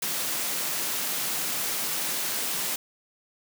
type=high-pass noise; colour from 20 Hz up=white; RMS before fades=-29 dBFS; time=0.02-2.76 s; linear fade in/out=5 ms; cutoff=130 Hz; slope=96 dB/octave; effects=none